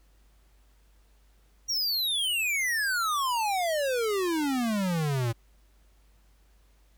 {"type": "exponential sweep", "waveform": "square", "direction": "down", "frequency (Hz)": [5780, 111.9], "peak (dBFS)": -26, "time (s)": [1.68, 5.33], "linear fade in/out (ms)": 20, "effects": ["added 50 Hz sine -58 dBFS peak until 6.97 s", "pink hiss -68 dBFS RMS until 6.97 s"]}